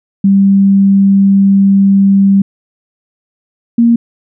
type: tone pair in turn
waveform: sine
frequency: 196.5 / 233.7 Hz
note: G3 / A#3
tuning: +4 / +5 cents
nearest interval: minor third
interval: 301 cents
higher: second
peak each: -4 dBFS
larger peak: neither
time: 0.24-2.42 / 3.78-3.96 s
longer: first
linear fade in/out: 5 ms
effects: none